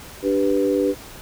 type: chord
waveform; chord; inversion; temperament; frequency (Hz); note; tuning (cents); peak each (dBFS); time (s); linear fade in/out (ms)
sine; G major; second; equal; 293.7 / 392 / 493.9; D4 / G4 / B4; 0 / 0 / 0; -21; 0.22-0.95; 50
effects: pink hiss -40 dBFS RMS until 1.21 s